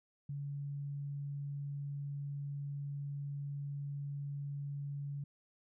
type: tone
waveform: sine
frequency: 142.1 Hz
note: C#3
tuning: 43 cents sharp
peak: -38 dBFS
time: 0.29-5.24 s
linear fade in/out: 5 ms
effects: none